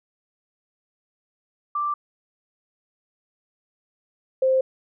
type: tone pair in turn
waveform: sine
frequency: 1176 / 523.8 Hz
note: D6 / C5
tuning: +2 / +2 cents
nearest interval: octave + major second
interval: 1400 cents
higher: first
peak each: -22 / -16 dBFS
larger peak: second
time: 1.75-1.94 / 4.42-4.61 s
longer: neither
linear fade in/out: 5 ms
effects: none